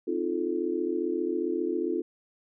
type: chord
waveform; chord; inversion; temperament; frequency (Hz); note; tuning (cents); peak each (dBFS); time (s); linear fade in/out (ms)
sine; F dominant seventh; second; just; 261.9 / 314.3 / 349.2 / 436.5; C4 / Eb4 / F4 / A4; +2 / +18 / 0 / -14; -35 / -32 / -29 / -33; 0.07-2.02; 10
effects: none